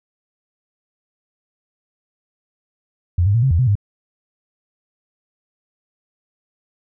sine tone with pitch steps, 87.7 / 100.7 / 116.6 / 133.6 / 83.5 / 127.9 / 101.9 Hz, F2 / G2 / A#2 / C3 / E2 / C3 / G#2, +8 / +47 / +1 / +36 / +23 / -39 / -32 cents, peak -12 dBFS, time 3.18-3.754 s, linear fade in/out 5 ms, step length 82 ms, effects none

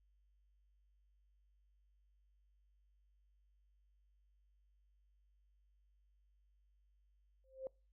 sine tone with exponential growth, 527 Hz, C5, 12 cents sharp, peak -38 dBFS, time 7.44-7.67 s, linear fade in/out 1 ms, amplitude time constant 50 ms, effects noise-tail reverb RT60 0.3 s tail -25 dB re dry + added 50 Hz sine -70 dBFS peak until 7.92 s

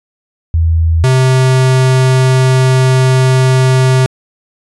sine / square tone pair in turn, 81.9 / 130.01 Hz, E2 / C3, -11 / -11 cents, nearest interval minor sixth, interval 800 cents, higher second, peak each -7 dBFS, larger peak neither, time 0.54-1.04 / 1.04-4.06 s, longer second, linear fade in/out 0 ms, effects resampled to 24000 Hz

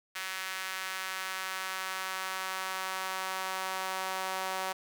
sawtooth tone with high-pass filter sweep, 188.6 Hz, F#3, 33 cents sharp, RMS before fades -36 dBFS, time 0.15-4.73 s, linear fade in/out 10 ms, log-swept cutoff 1700 to 790 Hz, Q 1.4, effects none

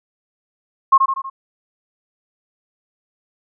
sine tone with echo, 1076 Hz, C6, 48 cents sharp, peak -6 dBFS, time 0.92-0.98 s, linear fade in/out 10 ms, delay 80 ms, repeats 4, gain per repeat -5 dB, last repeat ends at 1.3 s, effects none

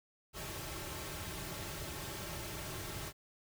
pink noise with comb filter, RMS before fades -43 dBFS, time 0.33-3.13 s, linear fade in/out 50 ms, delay 4.1 ms, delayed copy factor -0.6, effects none

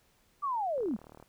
sine linear sweep, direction down, 1191 to 176.7 Hz, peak -29 dBFS, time 0.42-0.97 s, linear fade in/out 20 ms
click train, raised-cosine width 1 ms, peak -36 dBFS, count 18, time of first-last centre 0.78-1.226 s, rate 38.1 Hz
effects pink hiss -68 dBFS RMS until 1.28 s

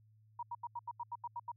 sine tone bursts, 952 Hz, A#5, 36 cents sharp, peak -38 dBFS, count 10, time 0.39-1.518 s, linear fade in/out 5 ms, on 39 ms, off 82 ms, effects added 108 Hz sine -63 dBFS peak until 1.56 s

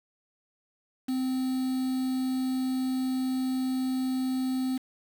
triangle tone with quantisation, 259 Hz, C4, 17 cents flat, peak -24 dBFS, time 1.08-4.78 s, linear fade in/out 10 ms, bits 7, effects none

